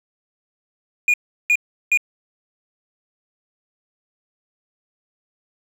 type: tone bursts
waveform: triangle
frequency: 2439 Hz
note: D#7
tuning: 35 cents flat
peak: -11 dBFS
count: 3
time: 1.08-1.974 s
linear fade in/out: 2 ms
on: 58 ms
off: 360 ms
effects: none